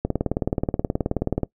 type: click train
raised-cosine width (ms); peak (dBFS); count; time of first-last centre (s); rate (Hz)
2; -8; 27; 0.05-1.433; 18.8
effects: noise-tail reverb RT60 0.1 s tail -21 dB re dry